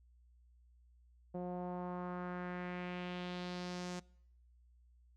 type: tone with low-pass filter sweep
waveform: sawtooth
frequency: 178.9 Hz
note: F3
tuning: 42 cents sharp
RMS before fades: -42 dBFS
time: 1.34-4 s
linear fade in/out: 10 ms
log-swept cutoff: 610 to 6800 Hz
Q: 2.1
effects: noise-tail reverb RT60 0.7 s tail -24 dB re dry + added 60 Hz sine -63 dBFS peak until 5.16 s